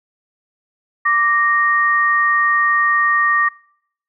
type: tone pair together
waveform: sine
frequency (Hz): 1171.7 / 1860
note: D6 / A#6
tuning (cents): -4 / -4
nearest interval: minor sixth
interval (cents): 800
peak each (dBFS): -15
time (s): 1.05-3.49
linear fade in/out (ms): 10
effects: noise-tail reverb RT60 0.7 s tail -25 dB re dry